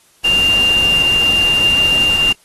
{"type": "tone in noise", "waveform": "sine", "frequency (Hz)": 2794, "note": "F7", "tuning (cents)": 0, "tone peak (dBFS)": -10, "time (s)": [0.24, 2.33], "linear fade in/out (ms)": 10, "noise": "pink", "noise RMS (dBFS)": -25, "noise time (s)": [0.24, 2.33], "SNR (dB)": 12, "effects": ["white hiss -52 dBFS RMS until 2.44 s", "AAC 32 kbps"]}